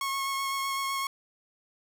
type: tone with vibrato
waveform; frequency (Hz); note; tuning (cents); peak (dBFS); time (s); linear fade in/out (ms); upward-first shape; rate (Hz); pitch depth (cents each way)
sawtooth; 1092; C#6; -26; -25; 0.01-1.07; 2; sine; 7.9; 13
effects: 11-bit